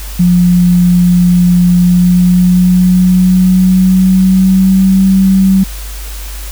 sine tone with pitch glide, 177.4 to 191.23 Hz, F3 to G3, +27 to -43 cents, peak -4 dBFS, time 0.19-5.64 s, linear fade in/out 10 ms, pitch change +130 cents, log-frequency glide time 1.76-5.04 s, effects added 50 Hz sine -21 dBFS peak until 6.51 s + white hiss -29 dBFS RMS until 6.51 s

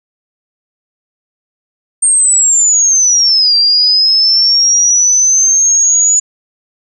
sine linear two-way sweep, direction down then up, 8700 to 4699 to 6920 Hz, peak -6 dBFS, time 2.02-6.2 s, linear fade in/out 10 ms, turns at 3.56 s, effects none

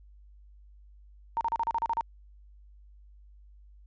sine tone bursts, 920 Hz, A#5, 23 cents flat, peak -25 dBFS, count 9, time 1.37-2.009 s, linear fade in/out 0 ms, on 39 ms, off 36 ms, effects added 50 Hz sine -51 dBFS peak until 3.86 s + resampled to 16000 Hz

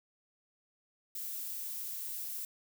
violet noise, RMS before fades -40 dBFS, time 1.15-2.45 s, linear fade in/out 2 ms, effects none

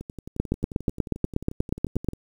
two click trains, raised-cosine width 3 ms, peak -23 / -9 dBFS, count 25 / 15, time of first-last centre 0.01-2.134 / 0.4-2.087 s, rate 11.3 / 8.3 Hz, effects 8-bit

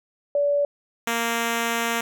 sine / 5% pulse tone pair in turn, 575 / 232 Hz, D5 / A#3, -37 / -8 cents, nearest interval octave + major third, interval 1571 cents, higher first, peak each -18 / -11 dBFS, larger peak second, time 0.35-0.65 / 1.07-2.01 s, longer second, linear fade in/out 2 ms, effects none

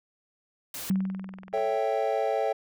white noise, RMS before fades -37 dBFS, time 0.74-0.9 s, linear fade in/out 2 ms
sine tone with exponential decay, 190.5 Hz, G3, 49 cents flat, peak -20 dBFS, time 0.9-1.78 s, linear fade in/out 2 ms, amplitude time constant 190 ms
click train, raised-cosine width 0.5 ms, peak -30 dBFS, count 15, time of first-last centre 0.91-1.577 s, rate 21 Hz
triangle chord, A dominant seventh, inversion none, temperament equal, 440 / 554.4 / 659.3 / 784 Hz, A4 / C#5 / E5 / G5, 0 / 0 / 0 / 0 cents, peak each -28 dBFS, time 1.53-2.53 s, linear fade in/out 10 ms
effects none

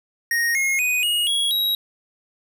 square tone with pitch steps, 1864.7 / 2154 / 2489 / 2876 / 3323 / 3839 Hz, A#6 / C7 / D#7 / F#7 / G#7 / B7, 0 / +50 / 0 / -50 / 0 / -50 cents, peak -19 dBFS, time 0.31-1.75 s, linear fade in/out 2 ms, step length 240 ms, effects none

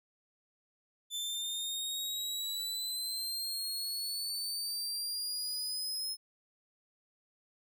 sawtooth exponential sweep, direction up, 3520 to 5180 Hz, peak -32 dBFS, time 1.1-6.17 s, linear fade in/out 50 ms, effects none

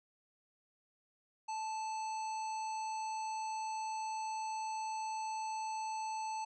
harmonic tone, 876 Hz, A5, 8 cents flat, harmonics 1 / 3 / 5 / 7 / 9, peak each -37 / -51 / -54 / -53 / -55 dBFS, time 1.48-6.45 s, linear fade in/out 10 ms, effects none

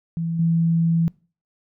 sine tone with level steps, 166 Hz, E3, 12 cents sharp, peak -22 / -16 dBFS, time 0.17-1.08 s, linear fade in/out 0 ms, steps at 0.39 s, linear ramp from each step 5 ms, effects noise-tail reverb RT60 0.4 s tail -24 dB re dry

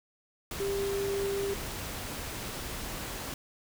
sine tone in noise, 396.5 Hz, G4, 20 cents sharp, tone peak -29 dBFS, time 0.6-1.54 s, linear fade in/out 2 ms, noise pink, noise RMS -38 dBFS, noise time 0.51-3.34 s, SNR +6 dB, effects none

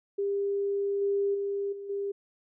sine tone with level steps, 400 Hz, G4, 35 cents sharp, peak -26 / -24 / -28 / -37 / -29 dBFS, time 0.18-2.12 s, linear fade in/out 10 ms, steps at 1.01 / 1.34 / 1.72 / 1.89 s, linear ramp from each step 10 ms, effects none

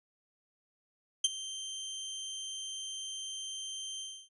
25% pulse tone with ADSR envelope, 3136 Hz, G7, in tune, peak -18 dBFS, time 1.24-4.29 s, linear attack 6 ms, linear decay 28 ms, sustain -17 dB, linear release 290 ms, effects resampled to 24000 Hz

